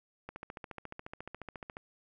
click train, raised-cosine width 0.5 ms, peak -27 dBFS, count 22, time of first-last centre 0.29-1.769 s, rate 14.2 Hz, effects none

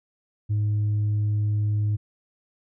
sine tone with tanh clipping, 104.9 Hz, G#2, 18 cents sharp, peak -21 dBFS, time 0.49-1.97 s, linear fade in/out 20 ms, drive 1 dB, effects none

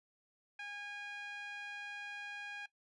sawtooth tone with band-pass filter, 818 Hz, G#5, 26 cents flat, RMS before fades -45 dBFS, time 0.59-2.66 s, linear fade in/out 5 ms, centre 2100 Hz, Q 8.2, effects noise-tail reverb RT60 0.1 s tail -17 dB re dry + resampled to 24000 Hz

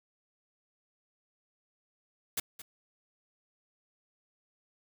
white noise with echo, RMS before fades -32 dBFS, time 2.37-2.4 s, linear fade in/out 5 ms, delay 220 ms, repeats 1, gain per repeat -14 dB, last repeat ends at 2.62 s, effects none

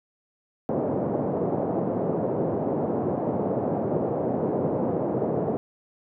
white band-pass noise, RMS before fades -26 dBFS, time 0.69-5.57 s, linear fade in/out 0 ms, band 120 to 630 Hz, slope 24 dB/octave, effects none

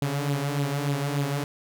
sawtooth tone with flanger, 142 Hz, C#3, 42 cents sharp, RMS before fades -27 dBFS, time 0.02-1.44 s, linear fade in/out 2 ms, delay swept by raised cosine 0.25 to 5.65 ms, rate 3.4 Hz, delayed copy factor +0.6, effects none

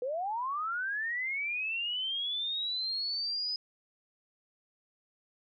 sine linear sweep, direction up, 477.1 to 5040 Hz, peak -31 dBFS, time 0.02-3.56 s, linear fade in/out 2 ms, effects none

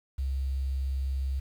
sine tone, 67 Hz, C2, 42 cents sharp, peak -27 dBFS, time 0.18-1.4 s, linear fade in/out 10 ms, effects 9-bit

